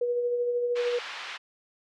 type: tone with tremolo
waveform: sine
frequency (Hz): 484.2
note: B4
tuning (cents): -34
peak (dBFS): -23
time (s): 0.01-0.99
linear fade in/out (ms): 5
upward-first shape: sine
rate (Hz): 13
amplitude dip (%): 35
type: band-pass noise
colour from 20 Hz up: white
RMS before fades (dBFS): -38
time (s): 0.75-1.38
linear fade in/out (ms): 20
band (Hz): 1000 to 3000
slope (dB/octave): 12
effects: low-pass 5000 Hz 12 dB/octave